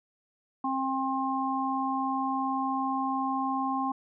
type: harmonic tone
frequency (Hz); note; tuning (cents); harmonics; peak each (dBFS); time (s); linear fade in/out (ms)
266.1; C4; +29; 1 / 3 / 4; -31 / -31 / -31; 0.64-3.92; 5
effects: none